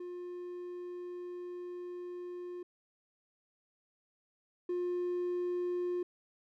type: tone pair in turn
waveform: triangle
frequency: 355.4 / 355.4 Hz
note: F4 / F4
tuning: +30 / +30 cents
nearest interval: unison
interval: 0 cents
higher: neither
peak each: -38 / -29 dBFS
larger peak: second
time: 0-2.63 / 4.69-6.03 s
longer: first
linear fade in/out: 5 ms
effects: tanh soft clip ceiling -26 dBFS